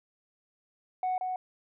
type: tone with echo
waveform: sine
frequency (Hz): 740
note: F#5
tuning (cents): 0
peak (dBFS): -25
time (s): 1.03-1.18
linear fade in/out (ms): 2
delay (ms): 180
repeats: 1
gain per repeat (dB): -4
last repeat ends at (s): 1.36
effects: tanh soft clip ceiling -25 dBFS